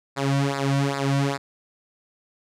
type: tone with flanger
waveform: sawtooth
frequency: 138.7 Hz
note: C#3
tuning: 1 cent sharp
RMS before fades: -23 dBFS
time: 0.16-1.38 s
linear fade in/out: 20 ms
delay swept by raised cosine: 0.32 to 2.42 ms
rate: 2.5 Hz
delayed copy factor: -0.9
effects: low-pass 8000 Hz 12 dB/octave